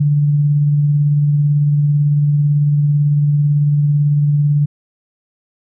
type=tone with tremolo; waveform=sine; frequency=146.2 Hz; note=D3; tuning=7 cents flat; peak=-9 dBFS; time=0-4.66 s; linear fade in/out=10 ms; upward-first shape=sine; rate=18 Hz; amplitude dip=25%; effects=none